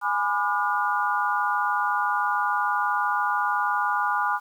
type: chord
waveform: sine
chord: G# diminished seventh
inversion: none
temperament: just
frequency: 830.6 / 996.7 / 1196.1 / 1435.3 Hz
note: G#5 / B5 / D6 / F6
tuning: 0 / +16 / +31 / +47 cents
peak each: -27 dBFS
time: 0.01-4.4 s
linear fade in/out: 50 ms
effects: 9-bit